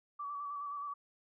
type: tone with vibrato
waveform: sine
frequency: 1151 Hz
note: D6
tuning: 35 cents flat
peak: -38 dBFS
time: 0.19-0.94 s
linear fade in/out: 10 ms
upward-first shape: square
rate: 9.5 Hz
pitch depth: 28 cents each way
effects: none